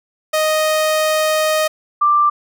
sawtooth / sine tone pair in turn, 622.3 / 1180.2 Hz, D#5 / D6, 0 / +8 cents, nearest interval major seventh, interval 1108 cents, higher second, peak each -10 dBFS, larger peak neither, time 0.33-1.68 / 2.01-2.3 s, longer first, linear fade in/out 10 ms, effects none

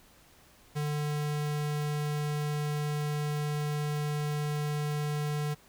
square tone, 148.6 Hz, D3, 21 cents sharp, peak -30 dBFS, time 0.75-5.55 s, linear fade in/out 20 ms, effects pink hiss -59 dBFS RMS until 5.68 s

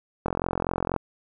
click train, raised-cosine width 1 ms, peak -11 dBFS, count 32, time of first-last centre 0.26-0.963 s, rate 44.1 Hz, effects none

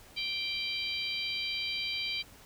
harmonic tone, 784 Hz, G5, in tune, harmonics 3 / 4 / 5 / 6, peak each -36 / -37 / -38 / -39 dBFS, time 0.16-2.23 s, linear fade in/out 20 ms, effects pink hiss -55 dBFS RMS until 2.45 s

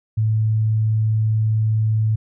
sine tone, 109.4 Hz, A2, 9 cents flat, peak -15 dBFS, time 0.17-2.16 s, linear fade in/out 10 ms, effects none

